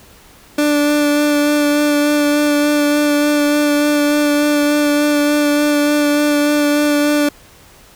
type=tone with vibrato; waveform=30% pulse; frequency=293.7 Hz; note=D4; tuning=in tune; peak=-9 dBFS; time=0.58-7.29 s; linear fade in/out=5 ms; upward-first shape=sine; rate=3.4 Hz; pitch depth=13 cents each way; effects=pink hiss -44 dBFS RMS until 7.95 s

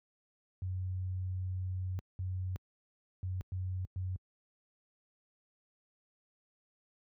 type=tone bursts at uneven times; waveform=sine; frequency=92.5 Hz; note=F#2; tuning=in tune; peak=-33 dBFS; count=5; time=0.62-1.99 / 2.19-2.56 / 3.23-3.41 / 3.52-3.85 / 3.96-4.16 s; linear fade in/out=0 ms; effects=high-pass 60 Hz 12 dB/octave

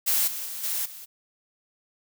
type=noise with level steps; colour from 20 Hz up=blue; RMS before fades=-23 / -33 / -35 / -28 / -42 dBFS; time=0.06-1.06 s; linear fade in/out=20 ms; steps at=0.27 / 0.45 / 0.63 / 0.85 s; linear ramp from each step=10 ms; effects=none

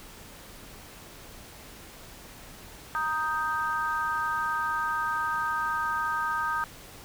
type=chord; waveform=sine; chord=Eb major; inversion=second; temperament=equal; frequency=932.3 / 1244.5 / 1568 Hz; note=Bb5 / Eb6 / G6; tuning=0 / 0 / 0 cents; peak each=-32 / -29 / -31 dBFS; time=2.95-6.64 s; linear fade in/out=0 ms; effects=pink hiss -47 dBFS RMS until 7.04 s

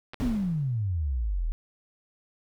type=clicks; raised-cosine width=0.3 ms; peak=-23 dBFS; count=2; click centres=0.135 / 0.143 s
type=noise with exponential decay; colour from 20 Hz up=brown; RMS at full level=-27 dBFS; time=0.2-0.89 s; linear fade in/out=0 ms; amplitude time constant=150 ms
type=exponential sweep; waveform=sine; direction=down; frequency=261.6 to 36.55 Hz; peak=-25 dBFS; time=0.22-1.52 s; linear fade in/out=0 ms
effects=none

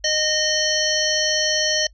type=harmonic tone with a mistuned harmonic; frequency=615 Hz; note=D#5; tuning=20 cents flat; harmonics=1 / 3 / 5 / 7 / 9 / 10; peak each=-25 / -25 / -25 / -25 / -25 / -25 dBFS; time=0.04-1.87 s; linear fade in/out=5 ms; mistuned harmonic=10; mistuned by=-33 cents; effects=noise-tail reverb RT60 0.1 s tail -25 dB re dry + added 50 Hz sine -46 dBFS peak until 1.93 s

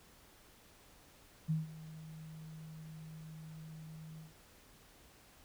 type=tone with ADSR envelope; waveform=sine; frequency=158 Hz; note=D#3; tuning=27 cents sharp; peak=-29 dBFS; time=1.48-4.33 s; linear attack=24 ms; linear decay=160 ms; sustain=-18 dB; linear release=130 ms; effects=pink hiss -62 dBFS RMS until 5.44 s

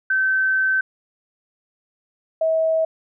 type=tone pair in turn; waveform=sine; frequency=1540 / 643.8 Hz; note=G6 / E5; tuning=-31 / -41 cents; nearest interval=octave + minor third; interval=1510 cents; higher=first; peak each=-16 dBFS; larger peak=neither; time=0.1-0.81 / 2.41-2.85 s; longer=first; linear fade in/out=5 ms; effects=none

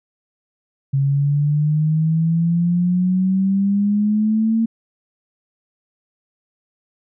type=exponential sweep; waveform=sine; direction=up; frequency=136.4 to 227.5 Hz; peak=-14 dBFS; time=0.93-4.66 s; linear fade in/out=10 ms; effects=none

